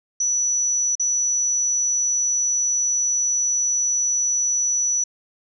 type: tone with dropouts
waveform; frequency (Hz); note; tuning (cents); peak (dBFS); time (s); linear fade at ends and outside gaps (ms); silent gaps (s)
sine; 5920; F#8; 0; -18; 0.2-5.04; 5; 0.954-0.996
effects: none